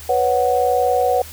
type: chord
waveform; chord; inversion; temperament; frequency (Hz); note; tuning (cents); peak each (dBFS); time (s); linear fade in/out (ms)
sine; B suspended second; none; equal; 493.9 / 554.4 / 740; B4 / C#5 / F#5; 0 / 0 / 0; -18 / -21 / -17; 0.09-1.22; 5
effects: added 77 Hz sine -38 dBFS peak until 1.32 s + white hiss -38 dBFS RMS until 1.32 s